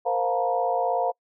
sine tone cluster, 464.6 / 521 / 705 / 895 / 957 Hz, A#4 / C5 / F5 / A5 / A#5, -6 / -7 / +16 / +29 / +45 cents, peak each -30 / -28 / -24 / -33 / -31 dBFS, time 0.05-1.12 s, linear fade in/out 20 ms, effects noise-tail reverb RT60 0.1 s tail -26 dB re dry

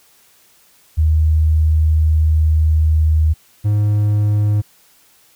sine / triangle tone pair in turn, 78.2 / 104.38 Hz, D#2 / G#2, +9 / +9 cents, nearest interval perfect fourth, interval 500 cents, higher second, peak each -10 dBFS, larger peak neither, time 0.97-3.34 / 3.64-4.62 s, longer first, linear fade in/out 20 ms, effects white hiss -52 dBFS RMS until 5.35 s

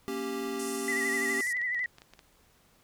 square chord, G diminished, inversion first, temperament equal, 233.1 / 277.2 / 392 Hz, Bb3 / Db4 / G4, 0 / 0 / 0 cents, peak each -40 / -38 / -35 dBFS, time 0.08-1.41 s, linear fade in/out 0 ms
white band-pass noise, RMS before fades -42 dBFS, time 0.59-1.53 s, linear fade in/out 5 ms, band 5000 to 11000 Hz, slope 48 dB/octave
sine tone with vibrato, 1957 Hz, B6, 16 cents flat, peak -28 dBFS, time 0.88-1.86 s, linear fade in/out 2 ms, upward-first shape sine, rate 12 Hz, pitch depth 58 cents each way
clicks, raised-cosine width 0.2 ms, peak -32 dBFS, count 11, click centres 1.298 / 1.47 / 1.569 / 1.616 / 1.746 / 1.793 / 1.842 / 1.984 / 2.019 / 2.136 / 2.192 s
effects pink hiss -64 dBFS RMS until 2.83 s

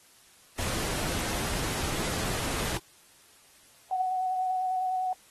pink noise, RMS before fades -32 dBFS, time 0.58-2.78 s, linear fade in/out 10 ms
sine tone with vibrato, 744 Hz, F#5, 9 cents sharp, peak -26 dBFS, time 3.91-5.13 s, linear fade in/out 2 ms, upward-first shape square, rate 10 Hz, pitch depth 14 cents each way
effects white hiss -58 dBFS RMS until 5.3 s + AAC 32 kbps

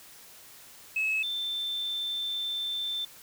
sine tone pair in turn, 2583 / 3551 Hz, E7 / A7, -36 / +15 cents, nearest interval tritone, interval 551 cents, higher second, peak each -24 / -29 dBFS, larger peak first, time 0.96-1.23 / 1.23-3.05 s, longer second, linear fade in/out 5 ms, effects tanh soft clip ceiling -22 dBFS + white hiss -51 dBFS RMS until 3.22 s

